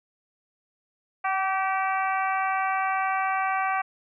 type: harmonic tone with a mistuned harmonic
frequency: 385.4 Hz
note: G4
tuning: 29 cents flat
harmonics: 2 / 3 / 4 / 5 / 6 / 7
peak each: -26 / -28 / -32 / -35 / -34 / -41 dBFS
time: 1.24-3.82 s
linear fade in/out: 10 ms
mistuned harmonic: 2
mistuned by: -17 cents
effects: none